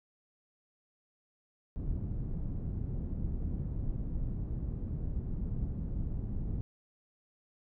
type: low-pass noise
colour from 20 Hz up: pink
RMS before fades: -35 dBFS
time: 1.76-6.61 s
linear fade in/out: 0 ms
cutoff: 170 Hz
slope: 12 dB/octave
effects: none